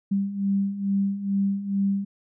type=beating tone pair; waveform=sine; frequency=196 / 198.3 Hz; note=G3 / G3; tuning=0 / +20 cents; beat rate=2.3 Hz; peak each=-28 / -23 dBFS; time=0.11-2.05 s; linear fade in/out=10 ms; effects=none